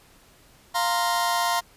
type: chord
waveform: sawtooth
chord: F suspended fourth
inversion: none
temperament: just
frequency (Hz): 698.5 / 931.3 / 1047.7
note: F5 / Bb5 / C6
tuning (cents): 0 / -2 / +2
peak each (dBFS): -22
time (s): 0.74-1.61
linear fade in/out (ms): 20
effects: pink hiss -55 dBFS RMS until 1.76 s + resampled to 32000 Hz